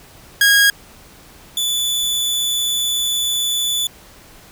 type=tone pair in turn; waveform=sawtooth; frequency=1639 / 3473 Hz; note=G#6 / A7; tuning=-23 / -23 cents; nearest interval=octave + minor second; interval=1300 cents; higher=second; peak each=-6 / -14 dBFS; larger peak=first; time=0.41-0.7 / 1.57-3.87 s; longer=second; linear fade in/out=2 ms; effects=pink hiss -44 dBFS RMS until 4.51 s